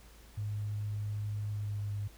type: tone with pitch glide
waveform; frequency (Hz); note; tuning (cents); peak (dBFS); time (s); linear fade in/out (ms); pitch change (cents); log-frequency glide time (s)
sine; 104.4 to 102.37; G#2 to G#2; +10 to -24; -33; 0.37-2.08; 10; -34; 1.5-1.96
effects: added 55 Hz sine -54 dBFS peak until 2.17 s + pink hiss -59 dBFS RMS until 2.17 s